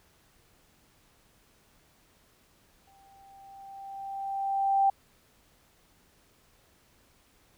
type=tone with exponential growth; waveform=sine; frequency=785 Hz; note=G5; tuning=2 cents sharp; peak=-19 dBFS; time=2.87-4.9 s; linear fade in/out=5 ms; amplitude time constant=440 ms; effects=pink hiss -64 dBFS RMS until 7.57 s